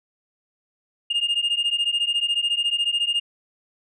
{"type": "beating tone pair", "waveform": "sine", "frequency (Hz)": [2824, 2838], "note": ["F7", "F7"], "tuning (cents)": [19, 27], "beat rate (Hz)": 14, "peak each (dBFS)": -21, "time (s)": [1.1, 3.2], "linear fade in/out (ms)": 10, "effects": ["tanh soft clip ceiling -17 dBFS"]}